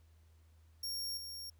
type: tone with level steps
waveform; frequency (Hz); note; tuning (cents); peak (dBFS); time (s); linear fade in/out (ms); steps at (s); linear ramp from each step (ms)
sawtooth; 5540; F8; -15; -35 / -41; 0.83-1.5; 5; 1.17; 5
effects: added 80 Hz sine -61 dBFS peak until 1.59 s + pink hiss -75 dBFS RMS until 1.59 s